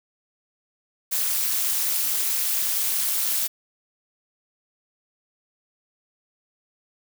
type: noise with amplitude modulation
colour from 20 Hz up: blue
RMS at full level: -20 dBFS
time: 1.11-3.48 s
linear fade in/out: 20 ms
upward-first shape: sine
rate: 226 Hz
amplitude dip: 90%
effects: none